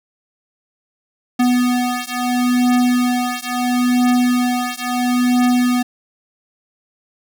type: beating tone pair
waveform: square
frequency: 246.9 / 247.64 Hz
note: B3 / B3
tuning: 0 / +5 cents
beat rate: 0.74 Hz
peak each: -18 dBFS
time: 1.39-5.83 s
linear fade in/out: 10 ms
effects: none